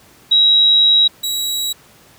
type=tone pair in turn; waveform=sine / sawtooth; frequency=3850 / 3877 Hz; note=B7 / B7; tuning=-45 / -33 cents; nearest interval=unison; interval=12 cents; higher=second; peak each=-8 / -15 dBFS; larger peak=first; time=0.31-1.08 / 1.23-1.73 s; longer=first; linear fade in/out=10 ms; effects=pink hiss -47 dBFS RMS until 2.18 s + high-pass 80 Hz 12 dB/octave